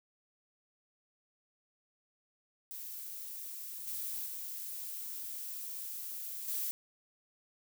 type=noise with level steps; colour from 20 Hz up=violet; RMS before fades=-44 / -39 / -42 / -36 dBFS; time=2.71-6.71 s; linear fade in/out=0 ms; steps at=3.87 / 4.26 / 6.48 s; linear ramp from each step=5 ms; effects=none